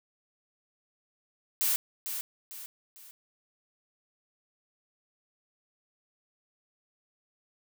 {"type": "noise with echo", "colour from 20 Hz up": "blue", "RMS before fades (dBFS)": -27, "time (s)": [1.61, 1.76], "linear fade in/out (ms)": 0, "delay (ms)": 450, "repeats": 3, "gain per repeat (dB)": -8, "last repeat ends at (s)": 3.11, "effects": []}